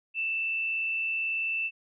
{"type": "tone with frequency modulation", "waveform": "sine", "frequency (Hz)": 2661, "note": "E7", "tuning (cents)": 16, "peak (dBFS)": -27, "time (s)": [0.14, 1.71], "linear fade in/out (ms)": 50, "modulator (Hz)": 119, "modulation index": 0.28, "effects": []}